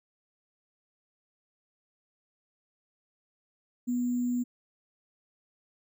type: tone with sample-and-hold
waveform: sine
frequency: 244.9 Hz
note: B3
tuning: 14 cents flat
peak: -26 dBFS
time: 3.87-4.44 s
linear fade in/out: 20 ms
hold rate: 7350 Hz
effects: none